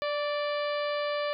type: harmonic tone with a mistuned harmonic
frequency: 587.3 Hz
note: D5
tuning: in tune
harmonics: 1 / 2 / 3 / 4 / 5 / 6 / 7 / 8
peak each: -29 / -35 / -39 / -41 / -43 / -45 / -46 / -47 dBFS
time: 0.02-1.33 s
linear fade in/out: 0 ms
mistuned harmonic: 2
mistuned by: -21 cents
effects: none